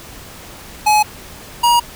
square tone pair in turn, 846 / 951.7 Hz, G#5 / A#5, +32 / +36 cents, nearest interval major second, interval 204 cents, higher second, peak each -10 dBFS, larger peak neither, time 0.86-1.03 / 1.63-1.8 s, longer neither, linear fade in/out 10 ms, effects pink hiss -36 dBFS RMS until 1.95 s

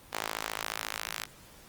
sawtooth tone with high-pass filter sweep, 54.2 Hz, A1, 25 cents flat, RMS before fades -37 dBFS, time 0.12-1.26 s, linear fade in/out 20 ms, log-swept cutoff 750 to 1600 Hz, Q 0.73, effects pink hiss -54 dBFS RMS until 1.68 s + Opus 24 kbps

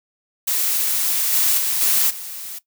blue noise with level steps, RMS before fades -20 / -17 / -21 / -17 / -32 dBFS, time 0.47-2.59 s, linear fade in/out 10 ms, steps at 1.32 / 1.57 / 1.8 / 2.09 s, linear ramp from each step 20 ms, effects noise-tail reverb RT60 0.1 s tail -17 dB re dry

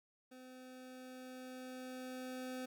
25% pulse tone with level ramp, 255.8 Hz, C4, 39 cents flat, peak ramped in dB -50 to -38 dBFS, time 0.31-2.66 s, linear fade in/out 10 ms, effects none

